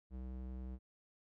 square tone with band-pass filter, 63.5 Hz, B1, 49 cents sharp, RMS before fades -45 dBFS, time 0.1-0.79 s, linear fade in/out 50 ms, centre 130 Hz, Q 0.6, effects none

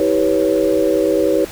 sine chord, C# half-diminished seventh, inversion first, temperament equal with one note detuned, 321.9 / 392 / 493.9 / 554.4 Hz, E4 / G4 / B4 / C#5, -41 / 0 / 0 / 0 cents, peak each -18 dBFS, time 0-1.45 s, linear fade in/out 2 ms, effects pink hiss -34 dBFS RMS until 1.51 s

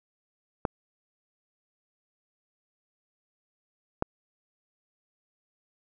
clicks, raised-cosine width 1 ms, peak -11 dBFS, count 2, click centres 0.652 / 4.024 s, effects none

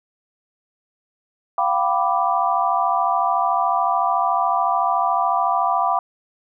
sine chord, G dominant seventh, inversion third, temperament equal with one note detuned, 698.5 / 772.3 / 987.8 / 1174.7 Hz, F5 / G5 / B5 / D6, 0 / -26 / 0 / 0 cents, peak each -22 dBFS, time 1.58-5.99 s, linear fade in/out 2 ms, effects none

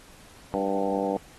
harmonic tone with a mistuned harmonic, 98.1 Hz, G2, 2 cents sharp, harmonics 2 / 3 / 4 / 5 / 6 / 7 / 8 / 9, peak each -32 / -31 / -35 / -29 / -33 / -34 / -33 / -37 dBFS, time 0.54-1.17 s, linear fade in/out 0 ms, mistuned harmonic 7, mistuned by +17 cents, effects pink hiss -52 dBFS RMS until 1.38 s + AAC 32 kbps

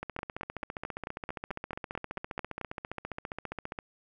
two click trains, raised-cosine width 0.5 ms, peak -20 / -21 dBFS, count 12 / 57, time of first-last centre 0.19-2.613 / 0.03-3.788 s, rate 4.54 / 14.9 Hz, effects none

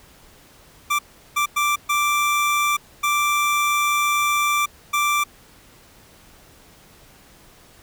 25% pulse tone bursts at uneven times, 1174.7 Hz, D6, in tune, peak -14 dBFS, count 6, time 0.9-0.99 / 1.36-1.46 / 1.56-1.76 / 1.89-2.77 / 3.03-4.66 / 4.93-5.24 s, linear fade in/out 10 ms, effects pink hiss -50 dBFS RMS until 7.82 s

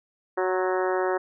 harmonic tone with a mistuned harmonic, 185.4 Hz, F#3, 4 cents sharp, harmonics 2 / 3 / 4 / 5 / 6 / 7 / 8 / 9 / 10, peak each -25 / -29 / -31 / -33 / -35 / -36 / -37 / -38 / -39 dBFS, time 0.37-1.18 s, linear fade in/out 10 ms, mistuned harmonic 6, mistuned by -31 cents, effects none

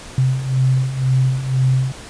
sine beating tone pair, 128.9 / 130.9 Hz, C3 / C3, -26 / +1 cents, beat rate 2 Hz, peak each -20 / -15 dBFS, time 0.18-1.92 s, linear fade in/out 2 ms, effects pink hiss -36 dBFS RMS until 2.09 s + resampled to 22050 Hz

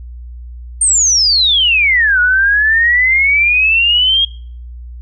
sine exponential two-way sweep, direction down then up, 8870 to 1447 to 3271 Hz, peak -8 dBFS, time 0.81-4.25 s, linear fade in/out 5 ms, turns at 2.2 s, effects noise-tail reverb RT60 0.5 s tail -23 dB re dry + added 60 Hz sine -27 dBFS peak until 5.01 s

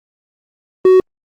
triangle tone, 372.8 Hz, F#4, 13 cents sharp, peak -3 dBFS, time 0.85-1 s, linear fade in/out 2 ms, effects Opus 24 kbps

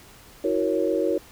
sine chord, F# dominant seventh, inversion third, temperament equal with one note detuned, 323.8 / 370 / 466.2 / 554.4 Hz, E4 / F#4 / A#4 / C#5, -31 / 0 / 0 / 0 cents, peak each -26 dBFS, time 0.44-1.18 s, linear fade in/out 5 ms, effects pink hiss -49 dBFS RMS until 1.31 s

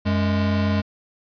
square tone pair together, 92.83 / 207.5 Hz, F#2 / G#3, +6 / -1 cents, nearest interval octave + major second, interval 1393 cents, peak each -22 dBFS, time 0.05-0.82 s, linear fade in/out 20 ms, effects resampled to 11025 Hz

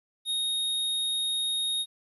square tone, 3729 Hz, A#7, in tune, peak -27 dBFS, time 0.25-1.86 s, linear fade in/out 50 ms, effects resampled to 32000 Hz + 11-bit

